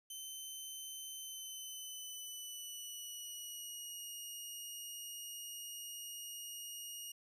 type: tone with pitch glide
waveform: 15% pulse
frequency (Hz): 3075 to 2869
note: G7 to F7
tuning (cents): -34 to +46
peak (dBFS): -38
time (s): 0.1-7.12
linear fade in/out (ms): 5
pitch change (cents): -120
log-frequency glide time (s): 1.19-4.11
effects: none